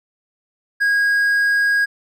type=tone; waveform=triangle; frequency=1640 Hz; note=G#6; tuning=22 cents flat; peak=-12 dBFS; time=0.8-1.86 s; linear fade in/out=20 ms; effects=none